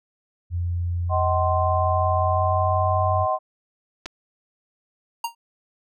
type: tone with pitch glide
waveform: sine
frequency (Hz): 87 to 93.24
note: F2 to F#2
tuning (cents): -6 to +14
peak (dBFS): -22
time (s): 0.5-3.27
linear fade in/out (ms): 50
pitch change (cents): +120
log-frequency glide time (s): 1.49-3.03
type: chord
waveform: sine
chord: C diminished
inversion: first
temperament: just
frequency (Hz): 627.9 / 753.5 / 1046.5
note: Eb5 / Gb5 / C6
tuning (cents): +16 / +31 / 0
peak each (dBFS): -24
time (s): 1.09-3.39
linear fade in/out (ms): 50
type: clicks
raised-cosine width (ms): 0.2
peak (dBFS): -16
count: 2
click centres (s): 4.058 / 4.061
type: tone with exponential decay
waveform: square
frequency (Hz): 932.3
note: A#5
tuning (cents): 0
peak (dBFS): -21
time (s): 5.24-5.35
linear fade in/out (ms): 5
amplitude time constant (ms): 23
effects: none